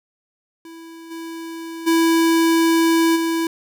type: tone with level steps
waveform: square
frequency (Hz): 329.6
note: E4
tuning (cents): 0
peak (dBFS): -37 / -30 / -14 / -19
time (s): 0.65-3.47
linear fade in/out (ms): 2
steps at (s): 1.1 / 1.86 / 3.15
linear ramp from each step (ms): 20
effects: none